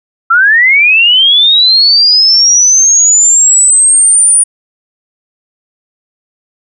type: linear sweep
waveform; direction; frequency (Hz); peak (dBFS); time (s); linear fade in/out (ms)
sine; up; 1318.5 to 9540; -3; 0.3-4.44; 10
effects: none